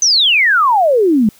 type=exponential sweep; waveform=sine; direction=down; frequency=6272 to 200 Hz; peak=-8 dBFS; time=0.02-1.29 s; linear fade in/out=2 ms; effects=white hiss -47 dBFS RMS until 1.39 s